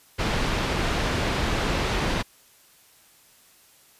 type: low-pass noise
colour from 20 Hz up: pink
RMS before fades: -25 dBFS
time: 0.18-2.23 s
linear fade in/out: 20 ms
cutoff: 4000 Hz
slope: 12 dB/octave
effects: white hiss -56 dBFS RMS until 3.99 s + resampled to 32000 Hz